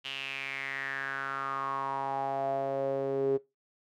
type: tone with band-pass filter sweep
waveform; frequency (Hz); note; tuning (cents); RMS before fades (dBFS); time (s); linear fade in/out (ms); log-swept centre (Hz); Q
sawtooth; 136.4; C#3; -28; -33; 0.04-3.38; 20; 3000 to 400; 6.3
effects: noise-tail reverb RT60 0.2 s tail -19 dB re dry